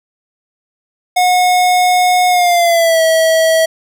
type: tone with pitch glide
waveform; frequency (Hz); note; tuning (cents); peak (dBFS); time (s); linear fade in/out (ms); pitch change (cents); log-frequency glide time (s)
square; 726 to 646.8; F#5 to E5; -33 to -33; -9; 1.16-3.66; 10; -200; 2.29-3.02
effects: none